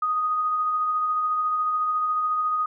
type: tone with tremolo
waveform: sine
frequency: 1244.5 Hz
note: D#6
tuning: in tune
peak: -20 dBFS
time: 0.02-2.66 s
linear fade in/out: 5 ms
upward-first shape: sine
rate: 14 Hz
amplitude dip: 25%
effects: none